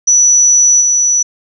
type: tone with level steps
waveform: sine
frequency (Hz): 5920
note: F#8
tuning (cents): 0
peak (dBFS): -5 / -8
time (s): 0.07-1.23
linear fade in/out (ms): 10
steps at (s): 0.8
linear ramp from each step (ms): 20
effects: none